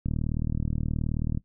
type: click train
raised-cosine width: 5 ms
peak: -16 dBFS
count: 52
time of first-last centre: 0.06-1.374 s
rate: 38.8 Hz
effects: noise-tail reverb RT60 0.1 s tail -19 dB re dry